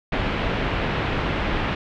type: low-pass noise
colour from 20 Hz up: pink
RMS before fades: -24 dBFS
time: 0.12-1.75 s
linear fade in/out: 5 ms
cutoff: 3100 Hz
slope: 24 dB/octave
effects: none